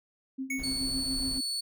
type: tone with tremolo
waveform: sine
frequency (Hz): 265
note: C4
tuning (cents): +22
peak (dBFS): -30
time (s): 0.38-1.41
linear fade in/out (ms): 10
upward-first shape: triangle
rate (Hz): 7.1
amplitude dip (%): 85
type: tone with exponential decay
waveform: square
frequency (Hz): 2217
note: C#7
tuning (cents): 0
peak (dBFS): -30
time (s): 0.5-0.96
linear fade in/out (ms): 5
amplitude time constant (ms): 100
type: noise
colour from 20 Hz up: brown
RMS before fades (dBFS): -40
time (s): 0.58-1.39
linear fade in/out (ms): 10
type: tone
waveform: 35% pulse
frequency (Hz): 4435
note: C#8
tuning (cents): 0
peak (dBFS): -29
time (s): 0.63-1.61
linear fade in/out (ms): 10
effects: none